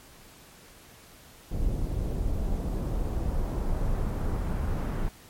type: noise with low-pass filter sweep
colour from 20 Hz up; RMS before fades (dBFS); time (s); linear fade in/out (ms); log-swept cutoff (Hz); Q
brown; -28; 1.51-5.09; 5; 500 to 1800; 0.86
effects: pink hiss -52 dBFS RMS until 5.29 s + MP3 64 kbps